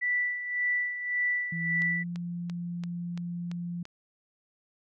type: tone with tremolo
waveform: sine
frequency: 1969 Hz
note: B6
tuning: 6 cents flat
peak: -24 dBFS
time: 0.01-2.04 s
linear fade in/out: 20 ms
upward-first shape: sine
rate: 1.8 Hz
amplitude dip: 65%
type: tone with pitch glide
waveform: sine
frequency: 167.4 to 173.5 Hz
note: E3 to F3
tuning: +27 to -11 cents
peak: -32 dBFS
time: 1.52-3.83 s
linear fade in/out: 5 ms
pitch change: +62 cents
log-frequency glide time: 1.71-2.04 s
type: click train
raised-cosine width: 0.2 ms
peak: -26 dBFS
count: 7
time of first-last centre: 1.82-3.854 s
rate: 2.95 Hz
effects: none